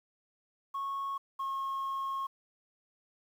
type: tone pair in turn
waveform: sine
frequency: 1100 / 1083.6 Hz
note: C#6 / C#6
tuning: -14 / -40 cents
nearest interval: unison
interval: 26 cents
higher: first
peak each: -31 / -30 dBFS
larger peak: second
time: 0.74-1.18 / 1.39-2.27 s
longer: second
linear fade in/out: 10 ms
effects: tanh soft clip ceiling -31 dBFS + 10-bit